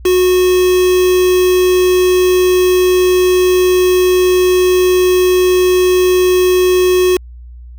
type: tone with quantisation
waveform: triangle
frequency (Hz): 365.6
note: F#4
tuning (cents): -21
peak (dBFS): -6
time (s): 0.05-7.17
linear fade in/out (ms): 5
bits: 3
effects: added 60 Hz sine -30 dBFS peak until 7.78 s